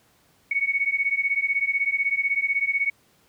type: beating tone pair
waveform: sine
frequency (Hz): 2217 / 2233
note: C#7 / C#7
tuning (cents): 0 / +12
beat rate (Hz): 16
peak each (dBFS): -24 / -24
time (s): 0.51-2.9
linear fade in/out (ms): 5
effects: pink hiss -61 dBFS RMS until 3.28 s + high-pass 80 Hz 12 dB/octave

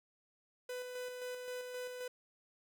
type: tone with tremolo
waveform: 45% pulse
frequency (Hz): 499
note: B4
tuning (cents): +18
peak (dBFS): -40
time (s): 0.69-2.08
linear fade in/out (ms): 5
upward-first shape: square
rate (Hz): 3.8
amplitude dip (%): 35
effects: none

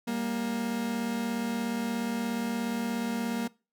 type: tone pair together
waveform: 40% pulse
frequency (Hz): 197.87 / 234.8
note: G3 / A#3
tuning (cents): +16 / +13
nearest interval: minor third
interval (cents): 297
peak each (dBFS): -35 / -29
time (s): 0.07-3.48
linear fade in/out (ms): 10
effects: noise-tail reverb RT60 0.3 s tail -22 dB re dry

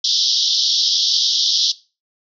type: band-pass noise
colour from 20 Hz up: white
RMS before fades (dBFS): -17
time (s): 0.04-1.72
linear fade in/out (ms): 5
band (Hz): 3200 to 5700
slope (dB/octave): 96
effects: noise-tail reverb RT60 0.3 s tail -18 dB re dry

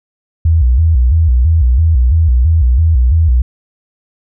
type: tone with vibrato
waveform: sine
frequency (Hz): 70.9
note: C#2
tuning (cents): +40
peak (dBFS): -6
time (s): 0.45-3.42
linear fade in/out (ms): 5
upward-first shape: square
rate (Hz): 3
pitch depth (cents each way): 240
effects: none

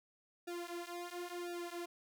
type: tone with flanger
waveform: sawtooth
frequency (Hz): 349.2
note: F4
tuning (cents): 0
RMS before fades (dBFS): -44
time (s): 0.47-1.86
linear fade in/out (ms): 10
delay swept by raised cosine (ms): 0.94 to 6.44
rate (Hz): 0.97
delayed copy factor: -1
effects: none

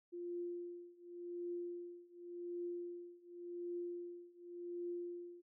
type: tone with tremolo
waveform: sine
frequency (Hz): 349.2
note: F4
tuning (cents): 0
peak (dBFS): -39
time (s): 0.12-5.42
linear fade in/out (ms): 20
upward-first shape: triangle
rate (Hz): 0.89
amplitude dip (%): 95
effects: none

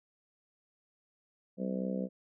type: harmonic tone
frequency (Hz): 64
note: C2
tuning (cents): -38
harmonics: 3 / 4 / 5 / 6 / 7 / 8 / 9 / 10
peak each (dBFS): -34 / -40 / -47 / -47 / -45 / -39 / -48 / -49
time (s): 1.57-2.09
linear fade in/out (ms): 50
effects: none

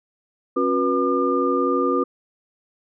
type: tone cluster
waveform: sine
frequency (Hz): 271.8 / 363.7 / 487 / 1203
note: C#4 / F#4 / B4 / D6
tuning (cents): -34 / -30 / -24 / +41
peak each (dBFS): -23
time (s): 0.56-2.04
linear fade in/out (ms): 10
effects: none

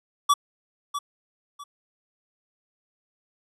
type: tone with echo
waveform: square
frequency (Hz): 1147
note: D6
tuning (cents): -41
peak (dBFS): -16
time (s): 0.29-0.34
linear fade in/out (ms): 10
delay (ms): 650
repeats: 2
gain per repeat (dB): -11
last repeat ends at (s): 1.64
effects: low-pass 12000 Hz 12 dB/octave

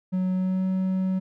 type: tone with pitch glide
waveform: triangle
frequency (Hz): 185.1 to 187.79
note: F#3 to F#3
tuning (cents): +1 to +26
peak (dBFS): -20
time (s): 0.12-1.2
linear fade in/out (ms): 20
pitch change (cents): +25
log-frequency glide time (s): 0.33-0.65
effects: none

